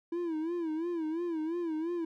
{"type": "tone with vibrato", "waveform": "triangle", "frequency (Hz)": 329.6, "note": "E4", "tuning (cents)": 0, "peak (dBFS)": -29, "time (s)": [0.12, 2.05], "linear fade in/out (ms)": 5, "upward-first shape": "sine", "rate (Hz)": 2.9, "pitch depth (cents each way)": 110, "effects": []}